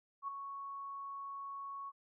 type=tone with ADSR envelope; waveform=sine; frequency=1108.7 Hz; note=C#6; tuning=in tune; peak=-35 dBFS; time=0.22-1.92 s; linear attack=60 ms; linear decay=7 ms; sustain=-7 dB; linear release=38 ms; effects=none